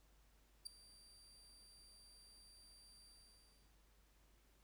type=tone with ADSR envelope; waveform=30% pulse; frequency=4699 Hz; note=D8; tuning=in tune; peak=-39 dBFS; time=0.65-3.74 s; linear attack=17 ms; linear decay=4 ms; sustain=-21 dB; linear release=690 ms; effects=added 50 Hz sine -70 dBFS peak until 4.63 s + pink hiss -75 dBFS RMS until 4.63 s